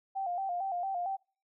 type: tone with vibrato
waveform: sine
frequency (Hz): 740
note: F#5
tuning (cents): 0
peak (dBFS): -31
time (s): 0.15-1.17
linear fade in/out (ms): 20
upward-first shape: square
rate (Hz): 4.4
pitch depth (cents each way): 83
effects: noise-tail reverb RT60 0.4 s tail -25 dB re dry